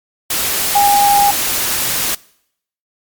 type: tone in noise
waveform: sine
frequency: 811 Hz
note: G#5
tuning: 41 cents flat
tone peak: -8 dBFS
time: 0.75-1.31 s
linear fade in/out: 5 ms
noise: white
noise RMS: -17 dBFS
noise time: 0.3-2.15 s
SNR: +6 dB
effects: noise-tail reverb RT60 0.7 s tail -23 dB re dry + MP3 96 kbps